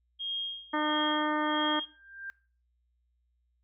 sine tone with tremolo, 3243 Hz, G#7, 42 cents flat, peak -30 dBFS, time 0.19-1.86 s, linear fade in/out 20 ms, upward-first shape sine, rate 1.5 Hz, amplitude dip 90%
harmonic tone, 303.1 Hz, D#4, 45 cents flat, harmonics 1 / 2 / 3 / 4 / 5 / 6 / 7, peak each -31 / -36 / -32 / -34 / -39 / -36 / -46 dBFS, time 0.73-1.8 s, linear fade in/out 10 ms
sine tone with exponential growth, 1586 Hz, G6, 20 cents sharp, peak -35 dBFS, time 1.74-2.3 s, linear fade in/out 0 ms, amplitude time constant 120 ms
effects noise-tail reverb RT60 0.4 s tail -21 dB re dry + added 60 Hz sine -70 dBFS peak until 3.63 s

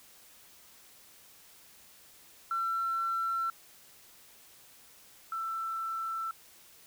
sine tone pair in turn, 1349 / 1334.3 Hz, E6 / E6, +40 / +21 cents, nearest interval unison, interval 19 cents, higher first, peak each -28 / -32 dBFS, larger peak first, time 2.51-3.5 / 5.32-6.31 s, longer neither, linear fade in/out 2 ms, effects tanh soft clip ceiling -24 dBFS + white hiss -57 dBFS RMS until 6.86 s

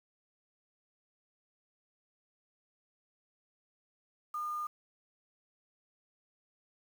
sine tone with quantisation, 1213 Hz, D#6, 44 cents flat, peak -34 dBFS, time 4.34-4.67 s, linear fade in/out 5 ms, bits 9, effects none

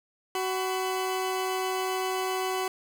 20% pulse tone pair together, 374.8 / 1002 Hz, F#4 / B5, +22 / +25 cents, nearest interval octave + perfect fourth, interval 1703 cents, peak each -23 / -31 dBFS, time 0.35-2.68 s, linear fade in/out 2 ms, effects none

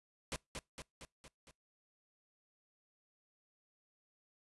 pink noise with echo, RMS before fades -40 dBFS, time 0.32-0.36 s, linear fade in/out 0 ms, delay 230 ms, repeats 5, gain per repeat -4 dB, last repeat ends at 1.51 s, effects noise-tail reverb RT60 0.2 s tail -25 dB re dry + resampled to 24000 Hz

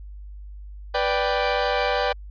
sawtooth chord, G major, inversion first, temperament equal, 493.9 / 587.3 / 784 Hz, B4 / D5 / G5, 0 / 0 / 0 cents, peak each -21 dBFS, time 0.94-2.13 s, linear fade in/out 10 ms, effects added 50 Hz sine -36 dBFS peak until 2.3 s + resampled to 11025 Hz

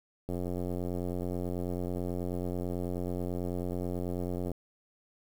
click train, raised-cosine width 2 ms, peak -22 dBFS, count 378, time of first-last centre 0.29-4.516 s, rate 89.2 Hz, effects 8-bit

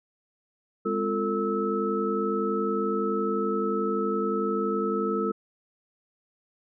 sine tone cluster, 205.5 / 257.1 / 347 / 447.2 / 1301 Hz, G#3 / C4 / F4 / A4 / E6, -18 / -30 / -11 / +28 / -23 cents, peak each -30 / -35 / -31 / -28 / -31 dBFS, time 0.85-5.32 s, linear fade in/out 10 ms, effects none

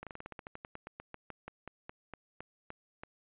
slowing click train, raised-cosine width 0.5 ms, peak -28 dBFS, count 23, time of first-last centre 0.03-3.035 s, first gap 37 ms, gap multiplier 1.11, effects resampled to 8000 Hz

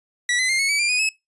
sawtooth tone with pitch steps, 1946 / 2026 / 2110 / 2197 / 2288 / 2382 / 2480 / 2583 Hz, B6 / B6 / C7 / C#7 / D7 / D7 / D#7 / E7, -26 / +44 / +14 / -16 / -46 / +24 / -6 / -36 cents, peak -15 dBFS, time 0.29-1.09 s, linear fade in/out 2 ms, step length 100 ms, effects noise-tail reverb RT60 0.2 s tail -23 dB re dry + resampled to 24000 Hz

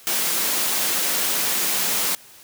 white high-pass noise, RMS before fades -22 dBFS, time 0.07-2.15 s, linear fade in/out 0 ms, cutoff 150 Hz, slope 48 dB/octave, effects white hiss -47 dBFS RMS until 2.43 s + high-pass 60 Hz 12 dB/octave

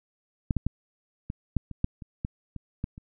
clicks, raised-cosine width 5 ms, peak -12 / -12 / -13 / -20 / -11 / -25 / -11 / -28 / -17 / -24 / -17 / -30 dBFS, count 12, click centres 0.508 / 0.567 / 0.666 / 1.301 / 1.567 / 1.713 / 1.844 / 2.022 / 2.249 / 2.563 / 2.841 / 2.979 s, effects none

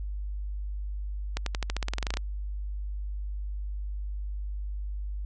accelerating click train, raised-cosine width 0.2 ms, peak -13 dBFS, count 15, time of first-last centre 1.37-2.171 s, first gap 93 ms, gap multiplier 0.92, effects added 50 Hz sine -31 dBFS peak until 5.25 s + resampled to 24000 Hz

